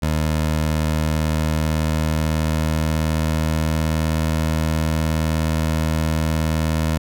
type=tone with pitch glide; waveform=20% pulse; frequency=77.7 to 79.24 Hz; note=D#2 to D#2; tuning=-2 to +32 cents; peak=-13 dBFS; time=0.02-6.98 s; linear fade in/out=10 ms; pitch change=+34 cents; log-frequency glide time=0.54-4.31 s; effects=none